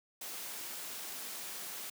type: noise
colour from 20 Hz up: white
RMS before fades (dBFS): -43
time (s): 0.21-1.9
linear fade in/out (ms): 5
effects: high-pass 200 Hz 12 dB/octave